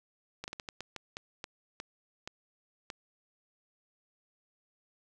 slowing click train, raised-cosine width 0.2 ms, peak -22 dBFS, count 12, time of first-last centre 0.44-2.902 s, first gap 39 ms, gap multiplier 1.32, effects none

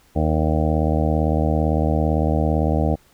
harmonic tone, 77.78 Hz, D#2, in tune, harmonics 1 / 2 / 3 / 4 / 6 / 7 / 8 / 9 / 10, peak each -20 / -23 / -25 / -26 / -28 / -28 / -29 / -30 / -30 dBFS, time 0.15-2.96 s, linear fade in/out 20 ms, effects pink hiss -56 dBFS RMS until 3.13 s

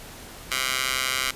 15% pulse tone with high-pass filter, 130.81 Hz, C3, in tune, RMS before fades -26 dBFS, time 0.51-1.31 s, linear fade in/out 5 ms, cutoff 1900 Hz, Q 0.99, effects pink hiss -42 dBFS RMS until 1.35 s + resampled to 32000 Hz

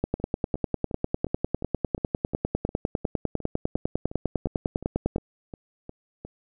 two click trains, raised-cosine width 2 ms, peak -10 / -24 dBFS, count 52 / 18, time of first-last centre 0.04-5.16 / 0.2-6.25 s, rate 9.96 / 2.81 Hz, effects none

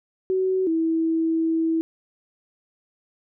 sine tone pair in turn, 375.7 / 325.3 Hz, F#4 / E4, +26 / -23 cents, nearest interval major second, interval 249 cents, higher first, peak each -19 / -19 dBFS, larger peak neither, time 0.3-0.67 / 0.67-1.81 s, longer second, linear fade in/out 0 ms, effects none

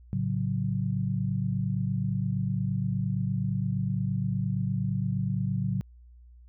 sine chord, F# minor, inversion first, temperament equal, 110 / 138.59 / 185 Hz, A2 / C#3 / F#3, 0 / 0 / 0 cents, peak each -30 dBFS, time 0.13-5.81 s, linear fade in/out 0 ms, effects added 60 Hz sine -49 dBFS peak until 6.48 s

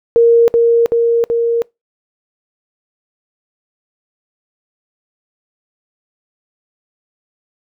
sine tone with echo, 466.2 Hz, A#4, in tune, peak -5 dBFS, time 0.16-0.48 s, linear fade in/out 0 ms, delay 380 ms, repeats 3, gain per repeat -2 dB, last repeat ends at 1.62 s, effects noise-tail reverb RT60 0.2 s tail -25 dB re dry

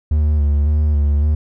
triangle tone with vibrato, 74 Hz, D2, 14 cents sharp, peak -10 dBFS, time 0.11-1.35 s, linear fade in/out 5 ms, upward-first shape square, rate 1.8 Hz, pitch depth 35 cents each way, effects none

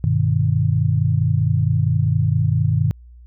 sine chord, G augmented, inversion none, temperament just, 98 / 122.5 / 153.12 Hz, G2 / B2 / D#3, 0 / -14 / -27 cents, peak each -19 dBFS, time 0.04-2.91 s, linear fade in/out 0 ms, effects added 60 Hz sine -40 dBFS peak until 3.26 s

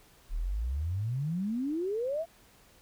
sine exponential sweep, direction up, 34.65 to 690 Hz, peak -29 dBFS, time 0.29-2.26 s, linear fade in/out 50 ms, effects pink hiss -60 dBFS RMS until 2.81 s

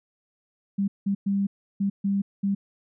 sine tone bursts at uneven times, 198.3 Hz, G3, 20 cents sharp, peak -21 dBFS, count 6, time 0.78-0.88 / 1.06-1.15 / 1.26-1.47 / 1.8-1.9 / 2.04-2.22 / 2.43-2.55 s, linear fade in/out 10 ms, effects none

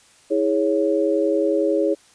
sine chord, C# minor, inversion first, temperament equal with one note detuned, 324.3 / 415.3 / 554.4 Hz, E4 / G#4 / C#5, -28 / 0 / 0 cents, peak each -21 dBFS, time 0.3-1.95 s, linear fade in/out 20 ms, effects white hiss -53 dBFS RMS until 2.14 s + resampled to 22050 Hz

